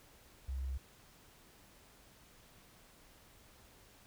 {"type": "tone", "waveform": "sine", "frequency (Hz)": 66, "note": "C2", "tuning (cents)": 16, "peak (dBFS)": -36, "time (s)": [0.48, 0.78], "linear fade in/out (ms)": 10, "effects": ["pink hiss -62 dBFS RMS until 4.06 s"]}